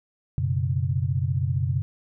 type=chord; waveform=sine; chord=F# suspended fourth; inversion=none; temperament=equal; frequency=92.5 / 123.47 / 138.59 Hz; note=F#2 / B2 / C#3; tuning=0 / 0 / 0 cents; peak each=-26 dBFS; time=0.38-1.82 s; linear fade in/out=0 ms; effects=none